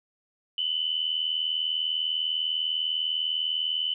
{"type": "tone pair together", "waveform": "sine", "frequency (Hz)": [2960, 3040], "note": ["F#7", "F#7"], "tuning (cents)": [0, 46], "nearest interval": "unison", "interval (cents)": 46, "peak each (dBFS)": -28, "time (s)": [0.58, 3.94], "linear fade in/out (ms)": 2, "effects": []}